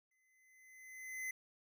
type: tone with exponential growth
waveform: square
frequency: 2041 Hz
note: C7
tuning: 44 cents flat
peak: -39 dBFS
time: 0.11-1.31 s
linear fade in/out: 5 ms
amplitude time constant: 260 ms
effects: none